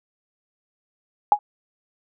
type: tone with exponential decay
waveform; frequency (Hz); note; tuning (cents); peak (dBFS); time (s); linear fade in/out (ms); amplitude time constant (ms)
sine; 830.6; G#5; 0; -6; 1.32-1.39; 1; 15
effects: none